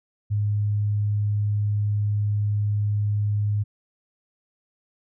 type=tone; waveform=sine; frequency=103.83 Hz; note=G#2; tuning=in tune; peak=-20 dBFS; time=0.3-3.64 s; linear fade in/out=20 ms; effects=none